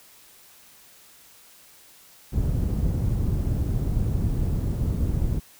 white low-pass noise, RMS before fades -24 dBFS, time 2.32-5.4 s, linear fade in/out 20 ms, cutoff 110 Hz, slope 12 dB/octave, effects white hiss -52 dBFS RMS until 5.59 s

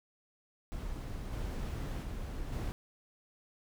brown noise with level steps, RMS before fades -40 / -37 / -40 / -36 dBFS, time 0.72-2.72 s, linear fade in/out 0 ms, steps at 1.32 / 2.03 / 2.52 s, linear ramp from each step 5 ms, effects none

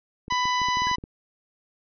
clicks, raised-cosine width 3 ms, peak -25 dBFS, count 11, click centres 0.281 / 0.324 / 0.455 / 0.617 / 0.686 / 0.771 / 0.82 / 0.87 / 0.914 / 0.984 / 1.039 s
harmonic tone, 995 Hz, B5, 13 cents sharp, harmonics 1 / 2 / 3 / 4 / 5 / 6, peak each -23 / -29 / -33 / -35 / -37 / -39 dBFS, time 0.3-0.96 s, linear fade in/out 10 ms
triangle tone with exponential decay, 1674 Hz, G#6, 13 cents sharp, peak -32 dBFS, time 0.87-0.96 s, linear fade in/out 2 ms, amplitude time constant 18 ms
effects none

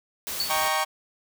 white noise, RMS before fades -32 dBFS, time 0.27-0.68 s, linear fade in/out 0 ms
sine tone with exponential decay, 4471 Hz, C#8, 14 cents sharp, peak -21 dBFS, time 0.4-0.63 s, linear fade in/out 1 ms, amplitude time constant 48 ms
sawtooth chord, Eb dominant seventh, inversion none, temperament equal, 622.3 / 784 / 932.3 / 1108.7 Hz, Eb5 / G5 / Bb5 / Db6, 0 / 0 / 0 / 0 cents, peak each -27 / -24 / -26 / -23 dBFS, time 0.49-0.85 s, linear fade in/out 20 ms
effects none

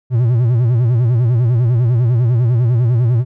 triangle tone with vibrato, 119.8 Hz, A#2, 48 cents sharp, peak -8 dBFS, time 0.1-3.25 s, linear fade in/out 50 ms, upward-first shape sine, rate 10 Hz, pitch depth 120 cents each way, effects none

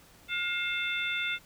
harmonic tone with a mistuned harmonic, 710 Hz, F5, 28 cents sharp, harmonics 2 / 3 / 4 / 5, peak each -35 / -33 / -35 / -35 dBFS, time 0.28-1.39 s, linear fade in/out 50 ms, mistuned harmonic 4, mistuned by -110 cents, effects pink hiss -57 dBFS RMS until 1.45 s

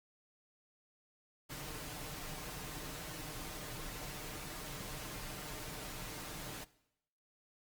pink noise with comb filter, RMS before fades -45 dBFS, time 1.49-6.65 s, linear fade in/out 20 ms, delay 6.6 ms, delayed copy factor +0.55, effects noise-tail reverb RT60 0.8 s tail -19 dB re dry + Opus 48 kbps

